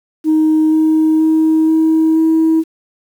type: tone with pitch steps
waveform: sine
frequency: 312.6 / 314.8 / 317 / 319.2 / 321.4 Hz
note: D#4 / D#4 / D#4 / D#4 / E4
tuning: +8 / +20 / +32 / +44 / -44 cents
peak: -7 dBFS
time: 0.24-2.64 s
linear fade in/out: 50 ms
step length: 480 ms
effects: tanh soft clip ceiling -6 dBFS + 7-bit

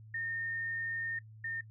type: tone pair in turn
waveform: sine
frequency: 1828 / 1820 Hz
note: A#6 / A#6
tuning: -34 / -42 cents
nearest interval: unison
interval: 8 cents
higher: first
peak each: -34 / -35 dBFS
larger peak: first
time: 0.14-1.19 / 1.44-1.61 s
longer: first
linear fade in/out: 5 ms
effects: noise-tail reverb RT60 0.1 s tail -22 dB re dry + added 109 Hz sine -50 dBFS peak until 1.7 s

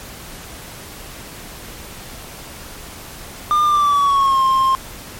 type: tone with pitch glide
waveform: triangle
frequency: 1204 to 1060.3 Hz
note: D6 to C6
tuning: +43 to +23 cents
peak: -10 dBFS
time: 3.51-4.75 s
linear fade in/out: 0 ms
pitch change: -220 cents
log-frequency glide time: 3.65-4.43 s
effects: pink hiss -35 dBFS RMS until 5.19 s + MP3 64 kbps

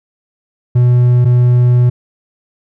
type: tone pair in turn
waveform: triangle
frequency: 122.9 / 122.9 Hz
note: B2 / B2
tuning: -8 / -8 cents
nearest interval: unison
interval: 0 cents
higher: neither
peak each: -4 dBFS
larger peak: neither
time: 0.75-1.25 / 1.25-1.9 s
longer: second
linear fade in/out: 10 ms
effects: none

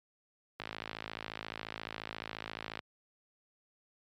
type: click train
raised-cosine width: 0.3 ms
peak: -22 dBFS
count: 120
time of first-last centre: 0.6-2.792 s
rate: 54.3 Hz
effects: high-pass 80 Hz 12 dB/octave + MP3 96 kbps

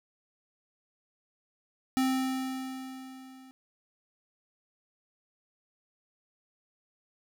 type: tone with level ramp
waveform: square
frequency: 261.6 Hz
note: C4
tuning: in tune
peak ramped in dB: -24 to -51 dBFS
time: 1.97-3.51 s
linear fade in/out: 0 ms
effects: none

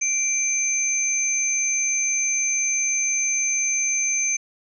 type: tone pair together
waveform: sine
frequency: 2349 / 6233 Hz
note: D7 / G8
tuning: 0 / -11 cents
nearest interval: octave + perfect fourth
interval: 1689 cents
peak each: -25 / -21 dBFS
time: 0.01-4.37 s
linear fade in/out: 10 ms
effects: none

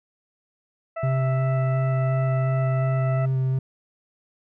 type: harmonic tone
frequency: 659 Hz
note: E5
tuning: 1 cent flat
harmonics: 1 / 2 / 3 / 4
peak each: -28 / -35 / -41 / -47 dBFS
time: 0.96-3.26 s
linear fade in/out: 10 ms
type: tone with vibrato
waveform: triangle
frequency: 131.6 Hz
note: C3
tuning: 10 cents sharp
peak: -18 dBFS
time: 1.03-3.59 s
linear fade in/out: 5 ms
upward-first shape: square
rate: 2.8 Hz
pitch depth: 10 cents each way
effects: none

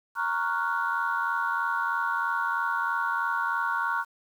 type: chord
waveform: sine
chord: Gb major seventh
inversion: first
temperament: equal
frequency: 932.3 / 1108.7 / 1396.9 / 1480 Hz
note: Bb5 / Db6 / F6 / Gb6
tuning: 0 / 0 / 0 / 0 cents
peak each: -30 dBFS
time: 0.15-4.05 s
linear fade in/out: 50 ms
effects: tanh soft clip ceiling -16 dBFS + 9-bit

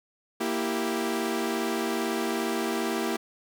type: chord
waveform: sawtooth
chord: E diminished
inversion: second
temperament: equal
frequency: 233.1 / 329.6 / 392 Hz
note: Bb3 / E4 / G4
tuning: 0 / 0 / 0 cents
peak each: -27 dBFS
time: 0.4-3.17 s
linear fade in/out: 10 ms
effects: none

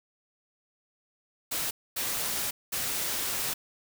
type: noise bursts at uneven times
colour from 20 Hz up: white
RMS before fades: -31 dBFS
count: 3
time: 1.51-1.71 / 1.96-2.51 / 2.72-3.54 s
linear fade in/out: 10 ms
effects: none

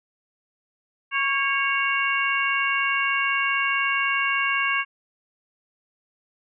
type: harmonic tone with a mistuned harmonic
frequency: 554.4 Hz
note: C#5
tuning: in tune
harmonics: 2 / 3 / 4 / 5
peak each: -26 / -26 / -26 / -26 dBFS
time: 1.11-4.85 s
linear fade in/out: 50 ms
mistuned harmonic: 3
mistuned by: -37 cents
effects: none

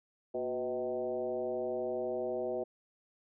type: tone with frequency modulation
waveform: sine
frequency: 500 Hz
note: B4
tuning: 21 cents sharp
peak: -32 dBFS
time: 0.34-2.64 s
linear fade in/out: 10 ms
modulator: 132 Hz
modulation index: 1.4
effects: none

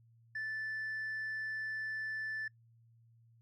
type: tone with tanh clipping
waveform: triangle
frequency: 1755 Hz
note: A6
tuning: 5 cents flat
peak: -37 dBFS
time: 0.35-2.48 s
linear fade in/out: 5 ms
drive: 6 dB
effects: noise-tail reverb RT60 0.1 s tail -24 dB re dry + added 115 Hz sine -62 dBFS peak until 3.41 s

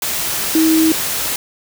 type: tone in noise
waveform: sine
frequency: 319.5 Hz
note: D#4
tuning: 46 cents sharp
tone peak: -10 dBFS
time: 0.55-0.92 s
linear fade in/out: 2 ms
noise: white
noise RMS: -20 dBFS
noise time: 0.02-1.36 s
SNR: +7 dB
effects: none

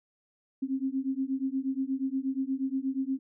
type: beating tone pair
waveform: sine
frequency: 262.7 / 271.1 Hz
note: C4 / C#4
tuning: +7 / -38 cents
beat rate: 8.4 Hz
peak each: -31 dBFS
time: 0.62-3.19 s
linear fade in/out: 10 ms
effects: none

